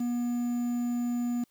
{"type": "tone with quantisation", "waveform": "triangle", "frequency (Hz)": 241.3, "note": "B3", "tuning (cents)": -40, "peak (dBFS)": -25, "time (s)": [0, 1.44], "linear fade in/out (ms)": 5, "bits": 8, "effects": ["white hiss -70 dBFS RMS until 1.5 s"]}